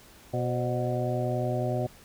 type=harmonic tone with a mistuned harmonic; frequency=122.9 Hz; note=B2; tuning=8 cents flat; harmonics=1 / 2 / 3 / 4 / 5 / 6; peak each=-29 / -35 / -34 / -36 / -32 / -36 dBFS; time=0.33-1.87 s; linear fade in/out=10 ms; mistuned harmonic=4; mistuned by=+110 cents; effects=pink hiss -53 dBFS RMS until 2.04 s